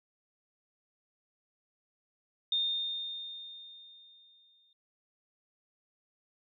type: tone with exponential decay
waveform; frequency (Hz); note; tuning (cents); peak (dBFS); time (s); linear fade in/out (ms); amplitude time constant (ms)
sine; 3645; A#7; -40; -26; 2.52-4.73; 2; 480
effects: none